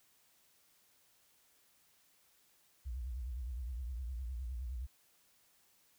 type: tone with vibrato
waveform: sine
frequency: 61.74 Hz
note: B1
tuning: in tune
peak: -38 dBFS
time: 2.85-4.87 s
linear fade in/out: 20 ms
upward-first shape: triangle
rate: 9.7 Hz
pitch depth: 200 cents each way
effects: white hiss -70 dBFS RMS until 5.98 s